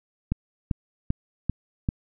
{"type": "click train", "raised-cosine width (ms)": 5, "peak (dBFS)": -11, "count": 5, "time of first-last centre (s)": [0.32, 1.889], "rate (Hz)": 2.55, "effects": []}